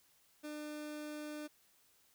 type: tone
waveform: 30% pulse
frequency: 300 Hz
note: D4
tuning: 37 cents sharp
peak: -40 dBFS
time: 0.43-1.48 s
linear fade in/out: 20 ms
effects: white hiss -70 dBFS RMS until 2.14 s

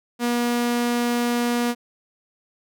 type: tone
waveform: sawtooth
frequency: 239.9 Hz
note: A#3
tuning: 50 cents sharp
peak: -16 dBFS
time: 0.19-1.75 s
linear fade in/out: 50 ms
effects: none

